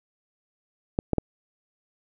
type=clicks; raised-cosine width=2 ms; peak=-9 dBFS; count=3; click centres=0.989 / 1.133 / 1.183 s; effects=none